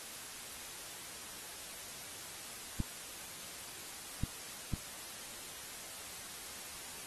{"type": "clicks", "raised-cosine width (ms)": 5, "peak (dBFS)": -21, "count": 3, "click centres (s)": [2.803, 4.236, 4.737], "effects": ["white hiss -47 dBFS RMS until 7.06 s", "AAC 32 kbps"]}